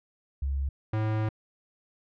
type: tone pair in turn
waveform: sine / square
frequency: 68.6 / 108.67 Hz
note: C#2 / A2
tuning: -17 / -21 cents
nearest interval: minor sixth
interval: 796 cents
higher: second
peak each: -26 dBFS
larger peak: neither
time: 0.42-0.69 / 0.93-1.29 s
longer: second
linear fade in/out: 5 ms
effects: low-pass 2000 Hz 12 dB/octave